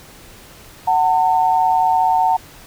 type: tone pair together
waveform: sine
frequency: 746 / 902.6 Hz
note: F#5 / A5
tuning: +14 / +44 cents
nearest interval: minor third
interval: 330 cents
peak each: -15 dBFS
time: 0.87-2.37 s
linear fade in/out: 10 ms
effects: pink hiss -42 dBFS RMS until 2.66 s